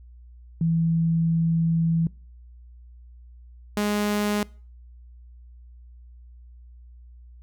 sine / sawtooth tone pair in turn, 164.81 / 207.6 Hz, E3 / G#3, 0 / 0 cents, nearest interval major third, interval 400 cents, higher second, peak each -19 / -18 dBFS, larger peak second, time 0.61-2.07 / 3.77-4.43 s, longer first, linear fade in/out 2 ms, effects noise-tail reverb RT60 0.4 s tail -23 dB re dry + added 60 Hz sine -44 dBFS peak until 7.42 s

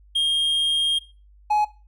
triangle tone pair in turn, 3228 / 842 Hz, G#7 / G#5, -50 / +24 cents, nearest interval octave + major seventh, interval 2326 cents, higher first, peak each -16 / -15 dBFS, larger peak second, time 0.15-0.99 / 1.5-1.65 s, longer first, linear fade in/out 10 ms, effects noise-tail reverb RT60 0.3 s tail -17 dB re dry + added 50 Hz sine -49 dBFS peak until 1.87 s

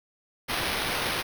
blue noise with sample-and-hold, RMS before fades -29 dBFS, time 0.48-1.23 s, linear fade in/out 20 ms, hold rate 7350 Hz, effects none

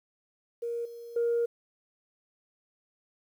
sine tone with level steps, 470 Hz, A#4, 14 cents sharp, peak -30 / -41 / -23 dBFS, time 0.62-1.46 s, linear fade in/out 10 ms, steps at 0.85 / 1.16 s, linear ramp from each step 5 ms, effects tanh soft clip ceiling -21 dBFS + 10-bit

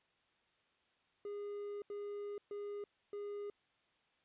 triangle tone bursts at uneven times, 409.4 Hz, G#4, 25 cents flat, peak -39 dBFS, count 4, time 1.25-1.82 / 1.9-2.38 / 2.51-2.84 / 3.13-3.5 s, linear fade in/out 2 ms, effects white hiss -75 dBFS RMS until 4.24 s + resampled to 8000 Hz

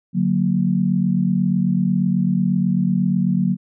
sine chord, D augmented, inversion none, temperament equal, 146.83 / 185 / 233.1 Hz, D3 / F#3 / A#3, 0 / 0 / 0 cents, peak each -23 / -17 / -22 dBFS, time 0.13-3.57 s, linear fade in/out 50 ms, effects none

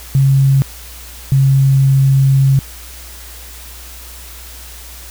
sine tone pair in turn, 135.9 / 135.42 Hz, C#3 / C#3, -34 / -40 cents, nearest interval unison, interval 6 cents, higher first, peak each -7 dBFS, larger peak neither, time 0.15-0.62 / 1.32-2.59 s, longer second, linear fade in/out 0 ms, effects added 60 Hz sine -34 dBFS peak until 5.1 s + white hiss -35 dBFS RMS until 5.1 s

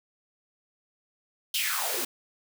white noise with high-pass filter sweep, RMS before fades -29 dBFS, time 1.54-2.05 s, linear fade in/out 5 ms, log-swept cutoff 3500 to 260 Hz, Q 4.8, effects none

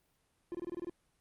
triangle tone bursts, 347.7 Hz, F4, 8 cents flat, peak -34 dBFS, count 8, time 0.52-0.896 s, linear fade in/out 0 ms, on 26 ms, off 24 ms, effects pink hiss -75 dBFS RMS until 1.2 s + Opus 32 kbps

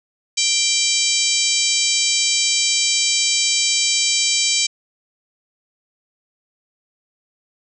harmonic tone, 784 Hz, G5, in tune, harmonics 3 / 4 / 5 / 6 / 7 / 8 / 9 / 10, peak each -24 / -24 / -24 / -24 / -24 / -24 / -24 / -24 dBFS, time 0.37-4.67 s, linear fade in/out 10 ms, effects none

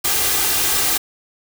white noise with comb filter, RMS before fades -18 dBFS, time 0.04-0.98 s, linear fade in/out 10 ms, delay 2.5 ms, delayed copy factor +0.5, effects none

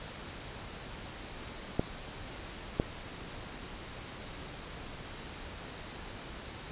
clicks, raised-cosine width 2 ms, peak -13 dBFS, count 2, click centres 1.795 / 2.799 s, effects pink hiss -44 dBFS RMS until 6.71 s + resampled to 8000 Hz

